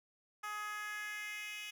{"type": "tone with high-pass filter sweep", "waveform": "10% pulse", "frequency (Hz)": 420, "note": "G#4", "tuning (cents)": 19, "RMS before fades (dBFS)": -43, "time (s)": [0.43, 1.71], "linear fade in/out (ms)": 10, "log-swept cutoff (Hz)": [1100, 2800], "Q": 3, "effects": []}